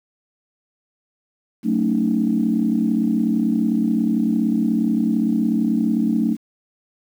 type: chord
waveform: sine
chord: D# half-diminished seventh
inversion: first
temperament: just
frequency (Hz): 186.68 / 224 / 280 / 311.1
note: F#3 / A3 / C#4 / D#4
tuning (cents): +16 / +31 / +18 / 0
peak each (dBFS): -24 / -18 / -23 / -24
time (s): 1.63-6.37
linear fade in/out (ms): 50
effects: tanh soft clip ceiling -6 dBFS + 8-bit